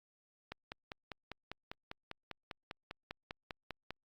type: click train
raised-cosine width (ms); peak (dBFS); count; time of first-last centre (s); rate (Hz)
0.3; -26; 18; 0.52-3.906; 5.02
effects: Opus 48 kbps